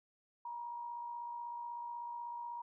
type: tone with amplitude modulation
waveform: sine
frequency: 950 Hz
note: A#5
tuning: 33 cents sharp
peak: -39 dBFS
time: 0.45-2.62 s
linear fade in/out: 5 ms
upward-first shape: sine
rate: 56.2 Hz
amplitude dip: 40%
effects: none